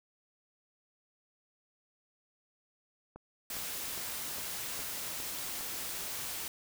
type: click train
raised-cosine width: 1 ms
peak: -33 dBFS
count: 7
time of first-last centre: 3.16-5.609 s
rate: 2.45 Hz
type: noise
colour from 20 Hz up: white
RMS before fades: -39 dBFS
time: 3.5-6.48 s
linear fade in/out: 2 ms
effects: none